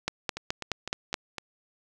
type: two click trains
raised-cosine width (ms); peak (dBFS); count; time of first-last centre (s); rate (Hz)
0.2; -10 / -17; 6 / 5; 0.08-1.142 / 0.37-1.383; 4.71 / 3.95
effects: none